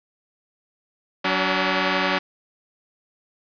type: tone pair together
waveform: 5% pulse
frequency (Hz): 187.32 / 286.5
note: F#3 / D4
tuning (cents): +22 / -43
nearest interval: perfect fifth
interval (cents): 735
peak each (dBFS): -11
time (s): 1.24-2.19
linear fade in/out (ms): 10
effects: resampled to 11025 Hz + 7-bit